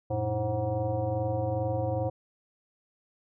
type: tone with frequency modulation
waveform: sine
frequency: 323.2 Hz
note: E4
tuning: 34 cents flat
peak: -26 dBFS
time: 0.1-2.1 s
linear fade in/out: 10 ms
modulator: 208 Hz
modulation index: 1.9
effects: none